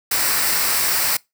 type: noise with comb filter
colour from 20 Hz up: white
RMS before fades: -19 dBFS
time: 0.11-1.17 s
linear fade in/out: 5 ms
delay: 0.3 ms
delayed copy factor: -0.5
effects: noise-tail reverb RT60 0.2 s tail -24 dB re dry